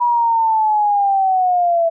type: linear sweep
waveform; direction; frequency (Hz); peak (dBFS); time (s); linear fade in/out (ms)
sine; down; 971 to 659.3; -12; 0-1.9; 20
effects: none

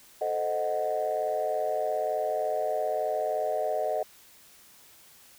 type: chord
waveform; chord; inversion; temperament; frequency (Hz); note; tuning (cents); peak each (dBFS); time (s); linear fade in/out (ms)
sine; A diminished seventh; none; equal; 440 / 523.3 / 622.3 / 740; A4 / C5 / Eb5 / Gb5; 0 / 0 / 0 / 0; -33 / -34 / -28 / -31; 0.21-4.03; 5
effects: tanh soft clip ceiling -18 dBFS + white hiss -55 dBFS RMS until 5.38 s

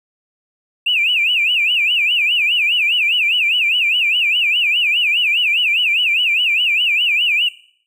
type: tone with vibrato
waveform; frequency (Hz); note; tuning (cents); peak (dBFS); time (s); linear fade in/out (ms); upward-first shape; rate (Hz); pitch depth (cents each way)
triangle; 2637; E7; 0; -9; 0.86-7.49; 10; sine; 4.9; 210
effects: noise-tail reverb RT60 0.6 s tail -23 dB re dry + tanh soft clip ceiling -11 dBFS

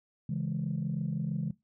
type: chord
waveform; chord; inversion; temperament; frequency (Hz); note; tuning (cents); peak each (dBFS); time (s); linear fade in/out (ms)
sine; C# minor; none; equal; 138.59 / 164.81 / 207.7; C#3 / E3 / G#3; 0 / 0 / 0; -33 / -33 / -35; 0.29-1.51; 5
effects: noise-tail reverb RT60 0.2 s tail -19 dB re dry + tanh soft clip ceiling -23 dBFS

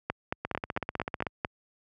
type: two click trains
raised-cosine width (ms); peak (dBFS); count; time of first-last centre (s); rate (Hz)
0.5; -13 / -16; 7 / 14; 0.1-1.448 / 0.45-1.268; 4.45 / 15.9
effects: high-pass 60 Hz 12 dB/octave

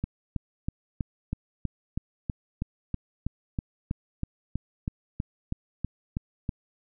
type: click train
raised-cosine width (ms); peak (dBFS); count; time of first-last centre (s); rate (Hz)
5; -16; 21; 0.04-6.492; 3.1
effects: none

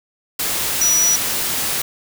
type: tone in noise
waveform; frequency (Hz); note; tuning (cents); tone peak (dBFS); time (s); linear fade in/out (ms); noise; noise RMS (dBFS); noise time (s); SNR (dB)
sine; 5850; F#8; -21; -13; 0.81-1.16; 5; white; -21; 0.39-1.82; +5
effects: none

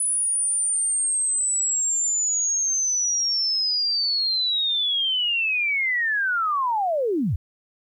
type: linear sweep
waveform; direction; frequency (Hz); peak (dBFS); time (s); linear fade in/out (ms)
sine; down; 9960 to 65.41; -20; 0-7.36; 5
effects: 10-bit

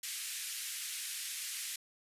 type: band-pass noise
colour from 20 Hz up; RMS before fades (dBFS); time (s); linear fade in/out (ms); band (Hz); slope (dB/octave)
white; -41; 0.03-1.76; 5; 1800 to 12000; 24
effects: resampled to 32000 Hz

